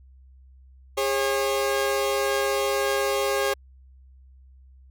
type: tone pair together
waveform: sawtooth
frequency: 406.8 / 543 Hz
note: G#4 / C#5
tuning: -36 / -36 cents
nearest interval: perfect fourth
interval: 500 cents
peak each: -21 dBFS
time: 0.97-3.54 s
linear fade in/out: 10 ms
effects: added 65 Hz sine -48 dBFS peak until 4.9 s